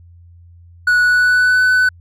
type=tone with pitch glide; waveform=triangle; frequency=1469 to 1501.6 Hz; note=F#6 to F#6; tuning=-13 to +25 cents; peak=-8 dBFS; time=0.87-1.89 s; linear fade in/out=5 ms; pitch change=+38 cents; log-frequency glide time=1-1.63 s; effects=added 86 Hz sine -40 dBFS peak until 2 s